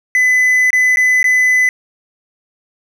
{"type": "tone with dropouts", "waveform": "triangle", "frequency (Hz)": 2008, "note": "B6", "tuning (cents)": 28, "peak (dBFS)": -7, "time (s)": [0.15, 1.69], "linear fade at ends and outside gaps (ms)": 1, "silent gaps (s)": [[0.705, 0.73], [0.96, 0.971], [1.229, 1.242]], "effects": []}